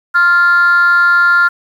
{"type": "tone with frequency modulation", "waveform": "sine", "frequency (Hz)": 1396.9, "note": "F6", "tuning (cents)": 0, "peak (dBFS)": -5, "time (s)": [0.14, 1.49], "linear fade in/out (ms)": 20, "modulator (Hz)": 339, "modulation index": 0.42, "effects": ["tanh soft clip ceiling -4 dBFS", "7-bit"]}